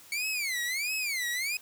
sawtooth tone with vibrato, 2217 Hz, C#7, in tune, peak -26 dBFS, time 0.12-1.57 s, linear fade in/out 2 ms, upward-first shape sine, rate 1.5 Hz, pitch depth 260 cents each way, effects white hiss -53 dBFS RMS until 1.61 s

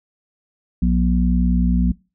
harmonic tone, 60.7 Hz, B1, 29 cents flat, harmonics 1 / 3 / 4, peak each -17 / -17 / -22 dBFS, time 0.82-1.92 s, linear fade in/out 5 ms, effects noise-tail reverb RT60 0.3 s tail -24 dB re dry

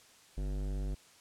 sine tone with hard clipping, 49 Hz, G1, in tune, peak -35 dBFS, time 0.37-0.95 s, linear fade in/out 10 ms, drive 17 dB, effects white hiss -60 dBFS RMS until 1.2 s + low-pass 9000 Hz 12 dB/octave

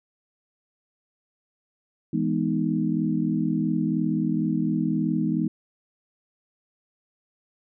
sine chord, E major seventh, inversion none, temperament equal, 164.81 / 207.7 / 246.9 / 311.1 Hz, E3 / G#3 / B3 / D#4, 0 / 0 / 0 / 0 cents, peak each -27 dBFS, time 2.13-5.48 s, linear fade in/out 5 ms, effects none

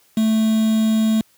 triangle tone with quantisation, 220 Hz, A3, in tune, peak -12 dBFS, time 0.17-1.21 s, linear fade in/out 2 ms, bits 5, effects white hiss -57 dBFS RMS until 1.37 s + high-pass 60 Hz 12 dB/octave

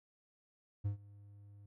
triangle tone with ADSR envelope, 101.6 Hz, G#2, 38 cents flat, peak -29 dBFS, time 0.84-1.66 s, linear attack 19 ms, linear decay 110 ms, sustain -23 dB, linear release 5 ms, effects none

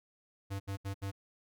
square tone bursts, 98.3 Hz, G2, 5 cents sharp, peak -36 dBFS, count 4, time 0.5-1.116 s, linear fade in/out 20 ms, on 100 ms, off 72 ms, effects none

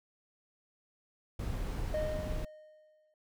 brown noise, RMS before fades -36 dBFS, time 1.39-2.45 s, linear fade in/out 5 ms
triangle tone with exponential decay, 616 Hz, D#5, 17 cents flat, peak -28 dBFS, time 1.94-3.14 s, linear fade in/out 2 ms, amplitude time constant 260 ms
effects none

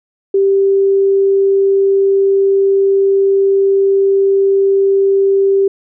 sine tone, 392 Hz, G4, in tune, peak -8 dBFS, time 0.34-5.68 s, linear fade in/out 5 ms, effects none

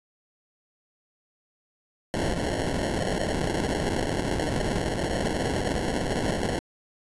blue noise with sample-and-hold, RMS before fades -27 dBFS, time 2.14-6.59 s, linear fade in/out 0 ms, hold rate 1225 Hz, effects resampled to 24000 Hz

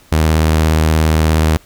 sawtooth tone with vibrato, 78.8 Hz, D#2, 23 cents sharp, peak -6 dBFS, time 0.12-1.57 s, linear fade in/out 0 ms, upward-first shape triangle, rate 17 Hz, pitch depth 39 cents each way, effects pink hiss -47 dBFS RMS until 1.65 s

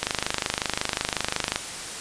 click train, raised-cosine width 0.2 ms, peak -5 dBFS, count 40, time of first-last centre 0.03-1.559 s, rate 25.5 Hz, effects white hiss -34 dBFS RMS until 2 s + resampled to 22050 Hz

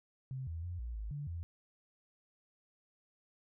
sine tone with pitch steps, 131.3 / 82.2 / 87.9 / 58.9 / 53 / 144.8 / 84.7 Hz, C3 / E2 / F2 / A#1 / G#1 / D3 / E2, +6 / -4 / +12 / +19 / +36 / -24 / +48 cents, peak -38 dBFS, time 0.31-1.43 s, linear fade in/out 0 ms, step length 160 ms, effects none

